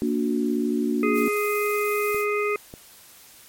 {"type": "chord", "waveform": "sine", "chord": "Bb augmented", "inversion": "none", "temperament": "just", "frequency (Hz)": [233.1, 291.4, 364.2], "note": ["Bb3", "D4", "F#4"], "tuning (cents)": [0, -13, -27], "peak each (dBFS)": [-24, -25, -27], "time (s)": [0.02, 1.28], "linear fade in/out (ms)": 0}
{"type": "harmonic tone", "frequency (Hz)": 415.3, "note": "G#4", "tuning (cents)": 0, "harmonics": [1, 3, 5, 6], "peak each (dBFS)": [-23, -28, -30, -31], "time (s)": [1.03, 2.56], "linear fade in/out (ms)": 2}
{"type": "noise", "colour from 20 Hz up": "violet", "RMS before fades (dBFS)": -34, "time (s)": [1.13, 2.26], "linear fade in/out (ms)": 50}
{"type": "clicks", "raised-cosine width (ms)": 2, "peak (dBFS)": -25, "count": 2, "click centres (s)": [2.146, 2.739]}
{"effects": ["white hiss -49 dBFS RMS until 3.48 s", "MP3 64 kbps"]}